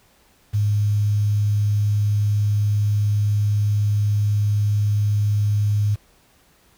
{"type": "tone with quantisation", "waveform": "sine", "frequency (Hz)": 103.83, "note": "G#2", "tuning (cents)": 0, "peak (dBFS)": -16, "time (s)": [0.53, 5.96], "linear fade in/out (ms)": 20, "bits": 7, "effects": ["pink hiss -57 dBFS RMS until 6.77 s"]}